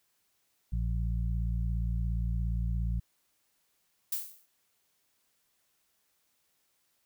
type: harmonic tone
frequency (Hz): 57.2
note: A#1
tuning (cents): -32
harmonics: 1 / 2 / 3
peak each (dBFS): -29 / -35 / -39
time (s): 0.72-3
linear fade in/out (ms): 10
type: noise with exponential decay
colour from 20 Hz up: violet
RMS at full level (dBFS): -29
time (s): 4.12-4.46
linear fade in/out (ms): 5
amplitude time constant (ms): 73
effects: white hiss -74 dBFS RMS until 7.05 s